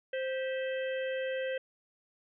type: harmonic tone with a mistuned harmonic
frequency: 523.3 Hz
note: C5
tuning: in tune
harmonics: 1 / 3 / 4 / 5 / 6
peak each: -32 / -42 / -44 / -46 / -48 dBFS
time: 0.13-1.58 s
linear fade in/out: 5 ms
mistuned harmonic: 4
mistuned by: -120 cents
effects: none